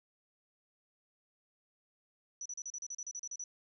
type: tone bursts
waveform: sine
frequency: 5920 Hz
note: F#8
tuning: in tune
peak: -39 dBFS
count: 13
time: 2.41-3.44 s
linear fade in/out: 2 ms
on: 46 ms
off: 36 ms
effects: none